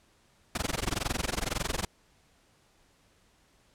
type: noise with amplitude modulation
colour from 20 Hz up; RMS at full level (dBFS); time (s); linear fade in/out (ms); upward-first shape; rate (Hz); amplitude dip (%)
pink; -28; 0.55-1.85; 2; sine; 21.9; 100
effects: pink hiss -65 dBFS RMS until 3.74 s + low-pass 10000 Hz 12 dB/octave